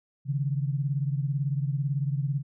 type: beating tone pair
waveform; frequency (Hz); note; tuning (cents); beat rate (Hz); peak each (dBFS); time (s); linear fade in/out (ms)
sine; 137.2 / 155.2; C#3 / D#3; -17 / -4; 18; -26 / -31; 0.25-2.43; 50
effects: none